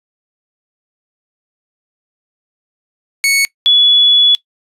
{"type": "tone pair in turn", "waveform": ["sawtooth", "sine"], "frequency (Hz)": [2215, 3409], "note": ["C#7", "G#7"], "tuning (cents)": [-2, 45], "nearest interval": "perfect fifth", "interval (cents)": 747, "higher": "second", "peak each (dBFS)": -6, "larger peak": "neither", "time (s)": [[3.24, 3.45], [3.66, 4.35]], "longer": "second", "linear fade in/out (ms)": 0, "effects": ["noise-tail reverb RT60 0.1 s tail -21 dB re dry", "resampled to 32000 Hz"]}